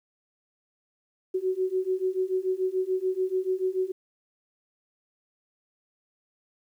sine beating tone pair, 370 / 376.9 Hz, F#4 / F#4, 0 / +32 cents, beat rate 6.9 Hz, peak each -28 / -27 dBFS, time 1.34-3.92 s, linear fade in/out 10 ms, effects 10-bit

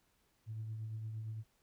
sine tone with tremolo, 110 Hz, A2, in tune, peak -37 dBFS, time 0.46-1.44 s, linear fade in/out 50 ms, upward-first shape triangle, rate 8.7 Hz, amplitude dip 40%, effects tanh soft clip ceiling -35 dBFS + pink hiss -75 dBFS RMS until 1.62 s

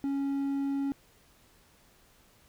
triangle tone, 277.2 Hz, C#4, in tune, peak -26 dBFS, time 0.04-0.92 s, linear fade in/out 0 ms, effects pink hiss -62 dBFS RMS until 2.48 s

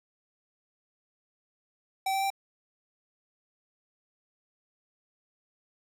square tone with pitch steps, 771 / 777.3 / 783.6 Hz, G5 / G5 / G5, -29 / -15 / -1 cents, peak -27 dBFS, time 2.06-2.303 s, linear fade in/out 5 ms, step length 81 ms, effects none

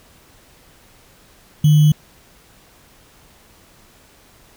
sine tone with sample-and-hold, 151 Hz, D3, 48 cents sharp, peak -8 dBFS, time 1.64-1.92 s, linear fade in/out 5 ms, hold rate 3150 Hz, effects pink hiss -50 dBFS RMS until 4.56 s

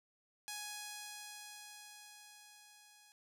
5% pulse tone with level ramp, 834 Hz, G#5, 7 cents sharp, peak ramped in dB -30 to -50 dBFS, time 0.48-3.12 s, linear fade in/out 0 ms, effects none

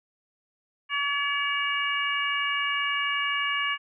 harmonic tone, 569 Hz, C#5, 45 cents sharp, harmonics 2 / 3 / 4 / 5, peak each -30 / -30 / -30 / -30 dBFS, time 0.89-3.78 s, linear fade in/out 50 ms, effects none

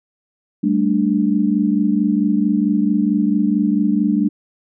sine chord, G suspended second, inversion none, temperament just, 196 / 220.5 / 294 Hz, G3 / A3 / D4, 0 / +4 / +2 cents, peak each -18 dBFS, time 0.63-4.29 s, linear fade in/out 10 ms, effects none

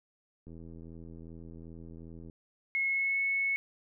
click train, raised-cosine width 3 ms, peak -36 dBFS, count 152, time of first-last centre 0.47-2.298 s, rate 82.6 Hz
sine tone with pitch glide, 2176 to 2201 Hz, C#7 to C#7, -33 to -13 cents, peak -27 dBFS, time 2.75-3.56 s, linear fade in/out 0 ms, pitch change +20 cents, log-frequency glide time 2.87-3.19 s
effects none

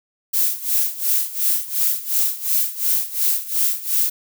violet noise with tremolo, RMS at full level -17 dBFS, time 0.33-4.1 s, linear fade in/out 10 ms, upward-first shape sine, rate 2.8 Hz, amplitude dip 85%, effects none

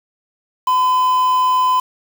triangle tone with quantisation, 1014 Hz, B5, 45 cents sharp, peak -10 dBFS, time 0.67-1.8 s, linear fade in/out 5 ms, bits 5, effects none

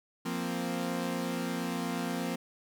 sawtooth chord, F suspended fourth, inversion none, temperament equal, 174.61 / 233.1 / 261.6 Hz, F3 / Bb3 / C4, 0 / 0 / 0 cents, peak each -32 dBFS, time 0.25-2.36 s, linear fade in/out 10 ms, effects none

